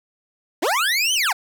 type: linear two-way sweep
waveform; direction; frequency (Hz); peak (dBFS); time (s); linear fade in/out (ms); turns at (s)
25% pulse; up then down; 261.6 to 3136 to 653; -14; 0.62-1.33; 10; 1.14
effects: none